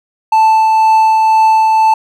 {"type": "tone with tremolo", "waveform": "triangle", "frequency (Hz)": 880, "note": "A5", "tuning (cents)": 0, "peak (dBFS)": -3, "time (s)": [0.32, 1.94], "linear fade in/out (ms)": 5, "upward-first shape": "triangle", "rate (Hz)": 2, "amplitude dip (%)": 25, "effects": []}